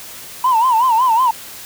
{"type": "tone with vibrato", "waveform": "sine", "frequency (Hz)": 960, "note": "B5", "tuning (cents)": -49, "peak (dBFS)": -9, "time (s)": [0.44, 1.31], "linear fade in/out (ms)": 5, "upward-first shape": "sine", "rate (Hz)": 5.4, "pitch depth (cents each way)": 150, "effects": ["tanh soft clip ceiling -7 dBFS", "white hiss -34 dBFS RMS until 1.65 s"]}